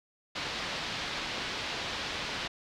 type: low-pass noise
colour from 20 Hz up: white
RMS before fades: -36 dBFS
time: 0.35-2.48 s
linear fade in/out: 10 ms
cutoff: 4400 Hz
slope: 24 dB/octave
effects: none